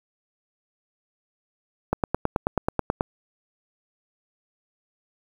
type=click train; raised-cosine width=1 ms; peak=-7 dBFS; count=11; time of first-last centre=1.93-3.009 s; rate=9.27 Hz; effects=7-bit